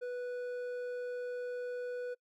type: tone with hard clipping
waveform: sine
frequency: 492.7 Hz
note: B4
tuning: 4 cents flat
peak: -38 dBFS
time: 0.01-2.15 s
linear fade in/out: 20 ms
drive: 6 dB
effects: noise-tail reverb RT60 0.1 s tail -26 dB re dry